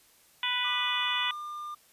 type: harmonic tone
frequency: 493.9 Hz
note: B4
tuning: in tune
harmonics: 2 / 3 / 4 / 5 / 6 / 7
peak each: -35 / -38 / -34 / -35 / -33 / -32 dBFS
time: 0.43-1.31 s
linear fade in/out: 2 ms
type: tone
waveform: triangle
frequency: 1200 Hz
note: D6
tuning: 37 cents sharp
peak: -34 dBFS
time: 0.64-1.75 s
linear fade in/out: 10 ms
effects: white hiss -61 dBFS RMS until 1.92 s + resampled to 32000 Hz